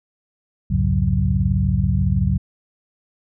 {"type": "tone cluster", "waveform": "sine", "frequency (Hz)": [65.1, 86.1, 104.4, 138.7, 185], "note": ["C2", "F2", "G#2", "C#3", "F#3"], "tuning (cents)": [-8, -24, 10, 1, 0], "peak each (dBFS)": -22, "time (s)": [0.7, 2.38], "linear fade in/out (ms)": 10, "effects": []}